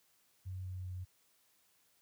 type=tone with pitch steps; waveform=sine; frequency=93 / 92.14 / 91.3 Hz; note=F#2 / F#2 / F#2; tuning=+9 / -7 / -23 cents; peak=-39 dBFS; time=0.45-1.05 s; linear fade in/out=20 ms; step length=200 ms; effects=white hiss -72 dBFS RMS until 2.01 s + high-pass 60 Hz 12 dB/octave